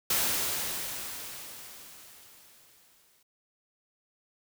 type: noise with exponential decay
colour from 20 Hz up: white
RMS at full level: -26 dBFS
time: 0.1-3.23 s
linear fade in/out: 5 ms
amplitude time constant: 680 ms
effects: none